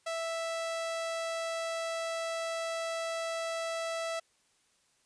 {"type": "tone", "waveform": "sawtooth", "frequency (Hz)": 659.3, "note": "E5", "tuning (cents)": 0, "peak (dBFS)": -29, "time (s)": [0.06, 4.2], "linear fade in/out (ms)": 10, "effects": ["white hiss -70 dBFS RMS until 5.05 s", "resampled to 22050 Hz"]}